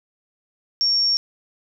sine tone, 5510 Hz, F8, 24 cents flat, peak -16 dBFS, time 0.81-1.17 s, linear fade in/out 0 ms, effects none

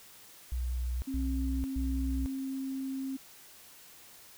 sine tone bursts, 61.74 Hz, B1, in tune, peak -30 dBFS, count 3, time 0.52-2.26 s, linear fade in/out 0 ms, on 500 ms, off 120 ms
sine tone, 267.2 Hz, C4, 36 cents sharp, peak -33 dBFS, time 1.07-3.17 s, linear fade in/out 10 ms
effects white hiss -54 dBFS RMS until 4.37 s

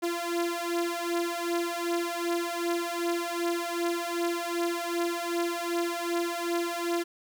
sawtooth beating tone pair, 341.7 / 344.3 Hz, F4 / F4, -38 / -25 cents, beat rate 2.6 Hz, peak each -27 dBFS, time 0.02-7.04 s, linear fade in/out 20 ms, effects none

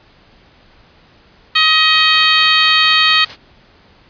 harmonic tone, 630 Hz, D#5, 21 cents sharp, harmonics 2 / 3 / 4 / 5 / 6 / 7, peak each -16 / -16 / -16 / -16 / -16 / -16 dBFS, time 1.55-3.25 s, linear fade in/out 10 ms
white noise with tremolo, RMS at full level -29 dBFS, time 1.9-3.37 s, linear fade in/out 50 ms, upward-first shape square, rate 4.3 Hz, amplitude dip 40%
effects pink hiss -48 dBFS RMS until 4.09 s + resampled to 11025 Hz

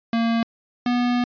square tone pair in turn, 230 / 244.3 Hz, A#3 / B3, -23 / -19 cents, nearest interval minor second, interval 104 cents, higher second, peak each -19 dBFS, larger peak neither, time 0.13-0.43 / 0.86-1.24 s, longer second, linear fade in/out 2 ms, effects resampled to 11025 Hz

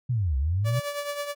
sine linear two-way sweep, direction down then up, 130.81 to 63.2 to 130.81 Hz, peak -22 dBFS, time 0.09-0.8 s, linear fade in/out 10 ms, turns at 0.37 s
sawtooth tone with tremolo, 578 Hz, D5, 28 cents flat, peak -23 dBFS, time 0.64-1.35 s, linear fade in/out 50 ms, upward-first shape triangle, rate 9.3 Hz, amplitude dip 65%
effects none

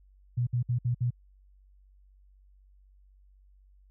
sine tone bursts, 121.7 Hz, B2, 25 cents flat, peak -24 dBFS, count 5, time 0.37-1.106 s, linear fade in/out 10 ms, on 100 ms, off 59 ms, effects added 48 Hz sine -56 dBFS peak until 3.9 s

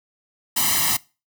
white noise with comb filter, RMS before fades -20 dBFS, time 0.56-0.97 s, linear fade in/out 10 ms, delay 1 ms, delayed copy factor +1, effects noise-tail reverb RT60 0.3 s tail -22 dB re dry + high-pass 100 Hz 12 dB/octave

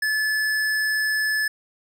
triangle tone with hard clipping, 1729 Hz, A6, 31 cents flat, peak -22 dBFS, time 0.02-1.48 s, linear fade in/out 5 ms, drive 18 dB, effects none

